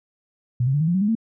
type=tone with pitch steps; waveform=sine; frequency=122.7 / 133.81 / 145.92 / 159.12 / 173.52 / 189.23 / 206.4 / 225 Hz; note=B2 / C3 / D3 / D#3 / F3 / F#3 / G#3 / A3; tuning=-11 / +39 / -11 / +39 / -11 / +39 / -10 / +39 cents; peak=-17 dBFS; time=0.6-1.152 s; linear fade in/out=5 ms; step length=69 ms; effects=none